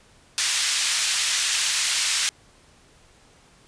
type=band-pass noise; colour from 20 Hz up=white; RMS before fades=-23 dBFS; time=0.38-2.29 s; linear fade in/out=0 ms; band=1900 to 7100 Hz; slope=12 dB/octave; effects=pink hiss -55 dBFS RMS until 3.67 s + resampled to 22050 Hz